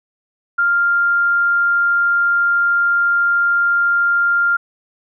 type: tone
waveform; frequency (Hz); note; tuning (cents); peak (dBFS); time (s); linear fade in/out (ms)
sine; 1396.9; F6; 0; -12; 0.58-4.57; 10
effects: none